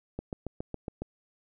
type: click train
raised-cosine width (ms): 2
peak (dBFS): -21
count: 7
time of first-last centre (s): 0.19-1.02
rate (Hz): 7.23
effects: none